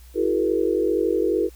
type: tone cluster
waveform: sine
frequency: 329.6 / 372 / 424.7 / 475.3 Hz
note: E4 / F#4 / G#4 / A#4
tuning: 0 / +9 / +39 / +34 cents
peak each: -24 dBFS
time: 0.14-1.5 s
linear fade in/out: 50 ms
effects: added 60 Hz sine -43 dBFS peak until 1.55 s + white hiss -54 dBFS RMS until 1.55 s